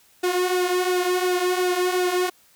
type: tone with flanger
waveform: sawtooth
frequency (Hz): 362.3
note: F#4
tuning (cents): -36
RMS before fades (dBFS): -22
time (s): 0.23-2.3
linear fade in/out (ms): 10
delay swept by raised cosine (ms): 0.94 to 4.14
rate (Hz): 2.8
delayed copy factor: -0.6
effects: white hiss -57 dBFS RMS until 2.55 s